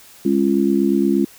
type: harmonic tone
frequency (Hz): 68.6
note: C#2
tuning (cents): -17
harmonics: 3 / 4 / 5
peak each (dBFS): -18 / -18 / -18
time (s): 0.25-1.25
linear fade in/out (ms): 5
effects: white hiss -45 dBFS RMS until 1.38 s